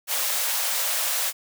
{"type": "high-pass noise", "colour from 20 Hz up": "white", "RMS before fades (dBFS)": -25, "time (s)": [0.07, 1.33], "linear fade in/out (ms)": 50, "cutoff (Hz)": 490, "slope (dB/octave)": 96, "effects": []}